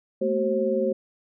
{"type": "tone cluster", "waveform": "sine", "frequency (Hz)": [217.8, 237.2, 379.5, 534], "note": ["A3", "A#3", "F#4", "C5"], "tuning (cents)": [-17, 30, 44, 35], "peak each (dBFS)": [-28, -32, -26, -24], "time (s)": [0.21, 0.93], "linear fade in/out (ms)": 10, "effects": []}